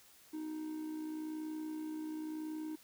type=tone with amplitude modulation; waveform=triangle; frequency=311.1 Hz; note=D#4; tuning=in tune; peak=-35 dBFS; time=0.33-2.76 s; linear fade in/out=10 ms; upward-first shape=sine; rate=60.9 Hz; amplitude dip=45%; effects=white hiss -62 dBFS RMS until 2.83 s